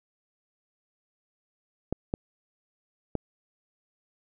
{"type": "clicks", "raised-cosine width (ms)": 2, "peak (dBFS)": -14, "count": 3, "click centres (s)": [1.926, 2.139, 3.153], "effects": []}